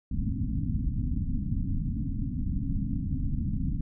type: low-pass noise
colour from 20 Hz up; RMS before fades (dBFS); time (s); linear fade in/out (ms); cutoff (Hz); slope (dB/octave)
pink; -29; 0.11-3.81; 5; 280; 96
effects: none